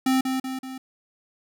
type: tone with echo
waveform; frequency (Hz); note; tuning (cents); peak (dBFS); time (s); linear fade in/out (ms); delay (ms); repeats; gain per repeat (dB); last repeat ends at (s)
square; 261.6; C4; 0; -19; 0.06-0.21; 5; 190; 3; -5; 0.78
effects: none